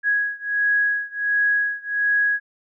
sine beating tone pair, 1661.2 / 1662.6 Hz, G#6 / G#6, 0 / +1 cents, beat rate 1.4 Hz, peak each -21 / -22 dBFS, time 0.03-2.4 s, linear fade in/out 50 ms, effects none

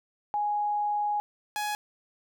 sine / sawtooth tone pair in turn, 830.6 / 837.3 Hz, G#5 / G#5, 0 / +14 cents, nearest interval unison, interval 14 cents, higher second, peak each -25 dBFS, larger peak neither, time 0.34-1.2 / 1.56-1.75 s, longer first, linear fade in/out 0 ms, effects none

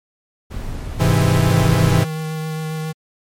brown noise, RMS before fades -26 dBFS, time 0.5-2.02 s, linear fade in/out 20 ms
45% pulse chord, Ab augmented, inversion none, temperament equal, 103.83 / 130.81 / 164.81 Hz, Ab2 / C3 / E3, 0 / 0 / 0 cents, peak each -17 dBFS, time 0.99-2.05 s, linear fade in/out 20 ms
square tone with vibrato, 157.4 Hz, D#3, 20 cents sharp, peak -23 dBFS, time 1.49-2.93 s, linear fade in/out 20 ms, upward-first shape sine, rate 7.4 Hz, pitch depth 11 cents each way
effects MP3 64 kbps

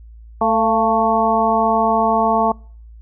harmonic tone with a mistuned harmonic, 221.5 Hz, A3, 12 cents sharp, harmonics 1 / 2 / 3 / 4 / 5, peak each -22 / -22 / -18 / -18 / -20 dBFS, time 0.41-2.52 s, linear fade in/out 5 ms, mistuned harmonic 3, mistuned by +51 cents, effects noise-tail reverb RT60 0.5 s tail -26 dB re dry + added 56 Hz sine -37 dBFS peak until 3.01 s

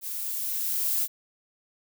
violet noise with level ramp, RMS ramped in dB -34 to -25 dBFS, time 0.01-1.08 s, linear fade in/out 50 ms, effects none

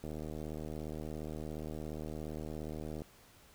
click train, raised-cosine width 2 ms, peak -29 dBFS, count 231, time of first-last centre 0.04-3.019 s, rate 77.2 Hz, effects pink hiss -61 dBFS RMS until 3.54 s

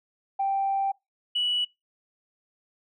sine tone pair in turn, 784 / 2945 Hz, G5 / F#7, 0 / -9 cents, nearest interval octave + major seventh, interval 2291 cents, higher second, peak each -22 dBFS, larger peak neither, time 0.39-0.92 / 1.35-1.65 s, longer first, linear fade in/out 10 ms, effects noise-tail reverb RT60 0.2 s tail -23 dB re dry + tanh soft clip ceiling -18 dBFS

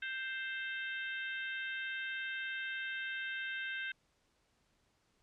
harmonic tone with a mistuned harmonic, 523.3 Hz, C5, in tune, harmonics 3 / 4 / 5 / 6 / 7, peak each -39 / -46 / -46 / -49 / -51 dBFS, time 0.02-3.92 s, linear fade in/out 5 ms, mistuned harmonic 5, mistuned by +18 cents, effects pink hiss -75 dBFS RMS until 5.22 s + low-pass 8000 Hz 12 dB/octave

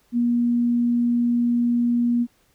sine tone, 239 Hz, A#3, 43 cents sharp, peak -17 dBFS, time 0.12-2.27 s, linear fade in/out 50 ms, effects pink hiss -62 dBFS RMS until 2.54 s

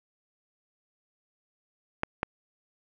clicks, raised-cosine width 0.5 ms, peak -11 dBFS, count 2, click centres 2.034 / 2.231 s, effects none

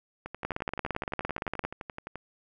two click trains, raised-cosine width 0.5 ms, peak -15 / -22 dBFS, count 22 / 23, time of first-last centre 0.45-1.65 / 0.26-2.157 s, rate 17.5 / 11.6 Hz, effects none

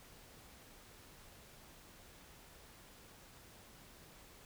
silence, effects pink hiss -59 dBFS RMS until 4.45 s

